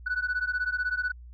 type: beating tone pair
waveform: sine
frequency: 1476 / 1492 Hz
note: F#6 / F#6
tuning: -5 / +14 cents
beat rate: 16 Hz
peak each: -28 dBFS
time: 0.06-1.12 s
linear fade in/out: 10 ms
effects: tanh soft clip ceiling -22 dBFS + added 60 Hz sine -43 dBFS peak until 1.33 s